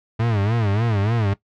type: tone with vibrato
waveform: 40% pulse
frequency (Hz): 107.9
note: A2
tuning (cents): -33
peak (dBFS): -17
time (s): 0.19-1.34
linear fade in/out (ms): 10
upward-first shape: sine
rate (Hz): 3.4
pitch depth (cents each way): 160
effects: noise-tail reverb RT60 0.1 s tail -17 dB re dry + low-pass 3000 Hz 12 dB/octave